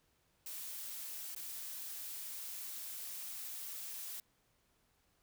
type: noise with dropouts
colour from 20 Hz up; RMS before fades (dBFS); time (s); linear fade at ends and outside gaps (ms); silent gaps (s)
blue; -45; 0.46-4.2; 2; 1.349-1.362
effects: pink hiss -75 dBFS RMS until 5.22 s